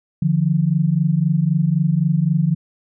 sine tone pair together, 148.6 / 172.45 Hz, D3 / F3, +21 / -22 cents, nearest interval minor third, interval 257 cents, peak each -17 dBFS, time 0.22-2.55 s, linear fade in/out 5 ms, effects none

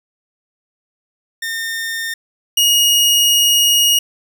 sawtooth tone pair in turn, 1820 / 2876 Hz, A#6 / F#7, -42 / -50 cents, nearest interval minor sixth, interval 792 cents, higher second, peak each -17 / -7 dBFS, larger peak second, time 1.42-2.14 / 2.57-3.99 s, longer second, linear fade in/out 5 ms, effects none

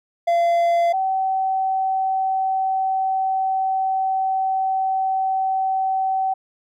triangle / sine tone pair in turn, 684 / 764.2 Hz, F5 / G5, -36 / -44 cents, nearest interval major second, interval 192 cents, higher second, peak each -13 / -18 dBFS, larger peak first, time 0.27-0.93 / 0.93-6.34 s, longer second, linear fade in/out 10 ms, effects none

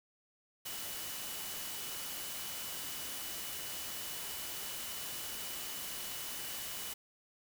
sine tone in noise, 2960 Hz, F#7, in tune, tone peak -50 dBFS, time 0.65-6.94 s, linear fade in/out 10 ms, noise white, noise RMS -42 dBFS, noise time 0.65-6.94 s, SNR -11 dB, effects none

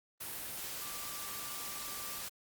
sine tone in noise, 1174.7 Hz, D6, in tune, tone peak -50 dBFS, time 0.81-2.22 s, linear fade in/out 10 ms, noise white, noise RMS -42 dBFS, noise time 0.2-2.29 s, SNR -11 dB, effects Opus 32 kbps

